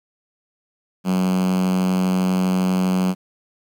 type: tone with high-pass filter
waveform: 5% pulse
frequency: 92.5 Hz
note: F#2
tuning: in tune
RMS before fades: -19 dBFS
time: 1.04-3.15 s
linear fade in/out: 50 ms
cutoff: 190 Hz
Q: 9.3
effects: 9-bit